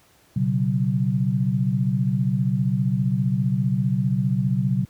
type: chord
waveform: sine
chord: B suspended second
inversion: none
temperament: equal with one note detuned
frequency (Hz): 123.47 / 138.59 / 188.23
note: B2 / C#3 / F#3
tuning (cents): 0 / 0 / +30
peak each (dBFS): -23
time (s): 0.36-4.85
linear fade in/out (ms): 5
effects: pink hiss -57 dBFS RMS until 4.89 s + high-pass 60 Hz 12 dB/octave